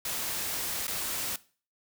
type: noise with dropouts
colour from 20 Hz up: white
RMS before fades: -33 dBFS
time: 0.05-1.36 s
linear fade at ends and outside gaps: 2 ms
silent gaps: 0.869-0.879 s
effects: noise-tail reverb RT60 0.4 s tail -19 dB re dry